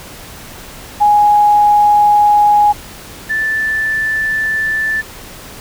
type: tone pair in turn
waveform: sine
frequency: 830.6 / 1760 Hz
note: G#5 / A6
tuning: 0 / 0 cents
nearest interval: octave + minor second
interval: 1300 cents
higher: second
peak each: -6 / -13 dBFS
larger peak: first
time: 1-2.73 / 3.29-5.02 s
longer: neither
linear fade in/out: 20 ms
effects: pink hiss -33 dBFS RMS until 5.6 s